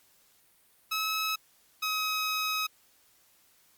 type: tone pair in turn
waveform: 15% pulse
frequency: 1289 / 1269.8 Hz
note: E6 / D#6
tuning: -39 / +35 cents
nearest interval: unison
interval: 26 cents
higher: first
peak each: -22 dBFS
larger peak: neither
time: 0.91-1.36 / 1.82-2.67 s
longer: second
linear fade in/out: 10 ms
effects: white hiss -64 dBFS RMS until 3.77 s + Opus 48 kbps